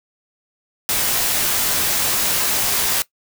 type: noise with comb filter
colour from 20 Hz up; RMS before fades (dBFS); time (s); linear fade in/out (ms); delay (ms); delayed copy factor
white; -19; 0.89-3.02; 0; 16; -0.5
effects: noise-tail reverb RT60 0.1 s tail -19 dB re dry